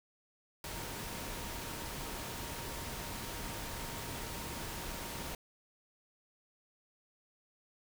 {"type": "tone in noise", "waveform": "sine", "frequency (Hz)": 932.3, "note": "A#5", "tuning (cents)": 0, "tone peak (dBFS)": -52, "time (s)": [0.64, 5.35], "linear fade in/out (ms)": 2, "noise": "pink", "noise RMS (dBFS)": -42, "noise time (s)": [0.64, 5.35], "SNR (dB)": -13, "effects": []}